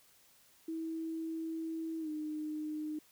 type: tone with pitch glide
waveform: sine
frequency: 324 to 305.8 Hz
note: E4 to D#4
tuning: -30 to -30 cents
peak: -36 dBFS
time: 0.68-2.99 s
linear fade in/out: 5 ms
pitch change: -100 cents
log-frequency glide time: 2-2.09 s
effects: white hiss -65 dBFS RMS until 3.11 s